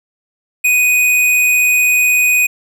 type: tone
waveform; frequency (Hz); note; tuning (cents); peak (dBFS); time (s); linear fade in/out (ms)
square; 2489; D#7; 0; -10; 0.64-2.47; 10
effects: none